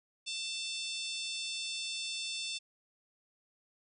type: harmonic tone with a mistuned harmonic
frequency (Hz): 890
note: A5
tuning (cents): +20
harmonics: 3 / 4 / 5 / 6 / 7 / 8 / 9 / 10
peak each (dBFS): -42 / -40 / -44 / -44 / -51 / -49 / -51 / -50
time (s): 0.26-2.59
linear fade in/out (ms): 20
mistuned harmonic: 8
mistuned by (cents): +21
effects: none